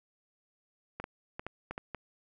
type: clicks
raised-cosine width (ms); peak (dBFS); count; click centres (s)
0.5; -23; 7; 1 / 1.041 / 1.395 / 1.466 / 1.71 / 1.779 / 1.947
effects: none